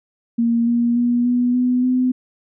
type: tone with pitch steps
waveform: sine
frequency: 233.1 / 237 / 241 / 245.1 / 249.3 / 253.5 Hz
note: A#3 / A#3 / B3 / B3 / B3 / B3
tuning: 0 / +29 / -42 / -13 / +16 / +45 cents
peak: -14 dBFS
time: 0.38-2.12 s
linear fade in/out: 10 ms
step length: 290 ms
effects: none